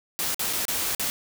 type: noise with dropouts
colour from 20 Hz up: white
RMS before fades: -27 dBFS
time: 0.19-1.1 s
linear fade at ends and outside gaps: 0 ms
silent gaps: 0.345-0.394 / 0.528-0.533 / 0.653-0.682 / 0.949-0.996 s
effects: none